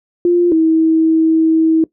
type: tone pair in turn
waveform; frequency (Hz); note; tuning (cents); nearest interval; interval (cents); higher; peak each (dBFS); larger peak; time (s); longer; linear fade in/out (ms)
sine; 349.2 / 321.7; F4 / E4; 0 / -42; minor second; 142; first; -8; neither; 0.25-0.52 / 0.52-1.84; second; 2
effects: noise-tail reverb RT60 0.1 s tail -19 dB re dry